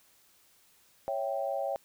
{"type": "chord", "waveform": "sine", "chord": "C# diminished", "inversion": "none", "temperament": "equal", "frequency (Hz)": [554.4, 659.3, 784], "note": ["C#5", "E5", "G5"], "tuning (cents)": [0, 0, 0], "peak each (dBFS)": [-33, -35, -35], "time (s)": [1.08, 1.76], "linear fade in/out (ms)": 0, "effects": ["white hiss -64 dBFS RMS until 1.84 s"]}